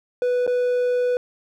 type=tone with dropouts; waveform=triangle; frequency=493.9 Hz; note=B4; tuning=in tune; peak=-16 dBFS; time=0.22-1.17 s; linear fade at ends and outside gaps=1 ms; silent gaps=0.466-0.476 s; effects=none